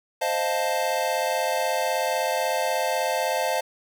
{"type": "chord", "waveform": "square", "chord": "F dominant seventh", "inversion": "second", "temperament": "equal", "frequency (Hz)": [523.3, 622.3, 698.5, 880], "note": ["C5", "Eb5", "F5", "A5"], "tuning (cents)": [0, 0, 0, 0], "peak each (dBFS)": -29, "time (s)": [0.21, 3.61], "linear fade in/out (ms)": 10, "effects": []}